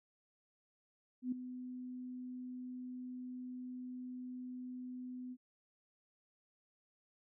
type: tone with ADSR envelope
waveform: sine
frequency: 251.5 Hz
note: B3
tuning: 32 cents sharp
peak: -32 dBFS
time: 1.22-5.37 s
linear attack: 100 ms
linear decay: 6 ms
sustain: -11 dB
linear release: 51 ms
effects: none